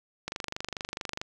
click train, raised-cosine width 0.2 ms, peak -16 dBFS, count 24, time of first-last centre 0.28-1.215 s, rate 24.6 Hz, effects none

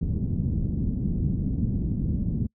white low-pass noise, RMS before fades -26 dBFS, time 0.01-2.47 s, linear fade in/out 10 ms, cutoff 220 Hz, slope 24 dB/octave, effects noise-tail reverb RT60 0.1 s tail -25 dB re dry

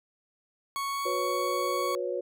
40% pulse tone with pitch glide, 1108.7 to 1116.4 Hz, C#6 to C#6, 0 to +12 cents, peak -29 dBFS, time 0.76-1.95 s, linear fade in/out 0 ms, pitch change +12 cents, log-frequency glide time 0.89-1.05 s
sine chord, F# suspended fourth, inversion none, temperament equal with one note detuned, 363.2 / 493.9 / 554.4 Hz, F#4 / B4 / C#5, -32 / 0 / 0 cents, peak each -33 dBFS, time 1.05-2.21 s, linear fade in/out 10 ms
effects none

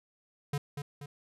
square tone with echo, 143.7 Hz, D3, 37 cents flat, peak -30 dBFS, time 0.53-0.58 s, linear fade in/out 5 ms, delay 240 ms, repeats 2, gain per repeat -6 dB, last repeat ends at 1.06 s, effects resampled to 32000 Hz

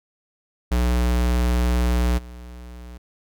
square tone with level steps, 60.6 Hz, B1, 32 cents flat, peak -18 / -37 dBFS, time 0.71-2.98 s, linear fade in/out 10 ms, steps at 2.17 s, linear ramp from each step 20 ms, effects none

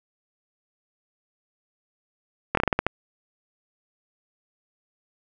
slowing click train, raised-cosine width 0.5 ms, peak -5 dBFS, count 8, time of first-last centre 2.55-2.866 s, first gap 23 ms, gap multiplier 1.22, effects none

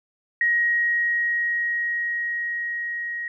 sine tone with level ramp, 1889 Hz, A#6, 22 cents sharp, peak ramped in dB -17 to -27 dBFS, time 0.41-3.28 s, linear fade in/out 2 ms, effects none

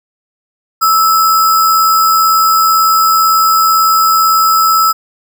sine tone with sample-and-hold, 1309 Hz, E6, 13 cents flat, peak -6 dBFS, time 0.81-4.93 s, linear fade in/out 20 ms, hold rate 6300 Hz, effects none

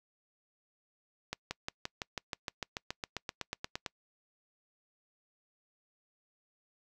accelerating click train, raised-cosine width 0.2 ms, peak -18 dBFS, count 19, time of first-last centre 1.33-3.862 s, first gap 180 ms, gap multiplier 0.97, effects noise-tail reverb RT60 0.1 s tail -26 dB re dry

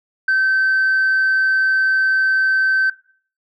sine tone, 1544 Hz, G6, 27 cents flat, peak -11 dBFS, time 0.28-2.9 s, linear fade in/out 5 ms, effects noise-tail reverb RT60 0.5 s tail -21 dB re dry + tanh soft clip ceiling -11 dBFS

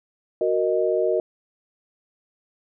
sine chord, D# minor, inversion first, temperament equal, 370 / 466.2 / 622.3 Hz, F#4 / A#4 / D#5, 0 / 0 / 0 cents, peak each -23 dBFS, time 0.41-1.2 s, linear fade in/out 2 ms, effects none

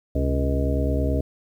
harmonic tone with a mistuned harmonic, 69.3 Hz, C#2, in tune, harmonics 1 / 2 / 3 / 4 / 5 / 6 / 7 / 9, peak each -22 / -29 / -35 / -27 / -37 / -33 / -31 / -30 dBFS, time 0.15-1.21 s, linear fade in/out 5 ms, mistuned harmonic 2, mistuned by -110 cents, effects 9-bit

